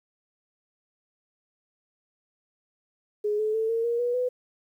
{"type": "tone with pitch steps", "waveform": "sine", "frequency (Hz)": [418.4, 430.9, 443.8, 457.1, 470.7, 484.8, 499.3], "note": ["G#4", "A4", "A4", "A#4", "A#4", "B4", "B4"], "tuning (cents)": [13, -36, 15, -34, 17, -32, 19], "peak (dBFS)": -23, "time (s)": [3.24, 4.29], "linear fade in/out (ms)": 10, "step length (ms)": 150, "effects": ["10-bit"]}